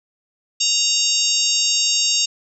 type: harmonic tone with a mistuned harmonic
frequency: 932.3 Hz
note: A#5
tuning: in tune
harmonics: 3 / 4 / 5 / 6 / 7 / 8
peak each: -23 / -23 / -23 / -23 / -23 / -23 dBFS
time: 0.6-2.26 s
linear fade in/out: 10 ms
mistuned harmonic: 6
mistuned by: -27 cents
effects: none